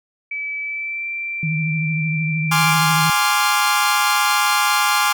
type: tone with pitch glide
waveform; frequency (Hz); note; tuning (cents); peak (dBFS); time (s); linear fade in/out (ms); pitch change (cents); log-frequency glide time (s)
sine; 2300 to 2351; D7 to D7; -37 to +1; -23; 0.31-2.73; 5; +38; 0.61-1.07
type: tone with vibrato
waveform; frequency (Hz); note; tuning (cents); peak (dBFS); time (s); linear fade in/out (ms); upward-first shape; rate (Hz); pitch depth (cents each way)
sine; 157.8; D#3; +25; -19; 1.43-3.1; 2; triangle; 13; 66
type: chord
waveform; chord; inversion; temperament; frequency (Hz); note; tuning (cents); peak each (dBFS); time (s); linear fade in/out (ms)
sawtooth; D half-diminished seventh; second; equal; 830.6 / 1046.5 / 1174.7 / 1396.9; Ab5 / C6 / D6 / F6; 0 / 0 / 0 / 0; -17; 2.51-5.13; 10
effects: none